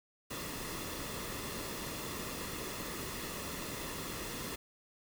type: noise with comb filter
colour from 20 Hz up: pink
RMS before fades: -41 dBFS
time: 0.3-4.56 s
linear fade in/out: 10 ms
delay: 1.3 ms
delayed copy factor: -0.5
effects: none